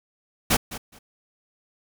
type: noise with echo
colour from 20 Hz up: pink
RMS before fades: -19 dBFS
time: 0.5-0.57 s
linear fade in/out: 10 ms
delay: 210 ms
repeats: 2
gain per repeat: -15 dB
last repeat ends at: 0.99 s
effects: none